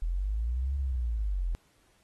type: linear two-way sweep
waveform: sine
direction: up then down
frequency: 40.02 to 70 to 40.02 Hz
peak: -27 dBFS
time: 0.02-1.55 s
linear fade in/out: 0 ms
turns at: 0.76 s
effects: pink hiss -67 dBFS RMS until 2.03 s + AAC 32 kbps